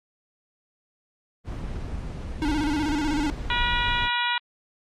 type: noise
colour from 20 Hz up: brown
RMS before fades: -31 dBFS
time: 1.44-4.1 s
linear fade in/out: 50 ms
type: tone with vibrato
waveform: square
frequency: 298.3 Hz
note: D4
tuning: 27 cents sharp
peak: -24 dBFS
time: 2.42-3.3 s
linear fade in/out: 0 ms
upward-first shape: square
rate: 16 Hz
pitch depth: 78 cents each way
type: harmonic tone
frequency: 482.3 Hz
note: B4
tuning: 41 cents flat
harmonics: 2 / 3 / 4 / 5 / 6 / 7 / 8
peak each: -27 / -29 / -30 / -31 / -32 / -32 / -33 dBFS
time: 3.5-4.38 s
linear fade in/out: 2 ms
effects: low-pass 7000 Hz 12 dB/octave + Opus 24 kbps